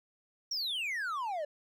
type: exponential sweep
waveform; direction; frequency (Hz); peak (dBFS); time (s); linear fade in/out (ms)
triangle; down; 5720 to 571; -31; 0.51-1.45; 5
effects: none